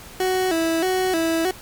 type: tone with vibrato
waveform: 30% pulse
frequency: 349.2 Hz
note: F4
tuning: in tune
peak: -16 dBFS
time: 0.2-1.51 s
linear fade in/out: 2 ms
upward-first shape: square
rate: 1.6 Hz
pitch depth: 110 cents each way
effects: pink hiss -41 dBFS RMS until 1.61 s + MP3 96 kbps